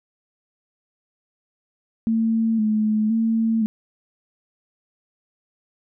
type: tone with vibrato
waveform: sine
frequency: 220 Hz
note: A3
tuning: in tune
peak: -17 dBFS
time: 2.07-3.66 s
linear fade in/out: 0 ms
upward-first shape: square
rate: 0.97 Hz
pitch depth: 40 cents each way
effects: none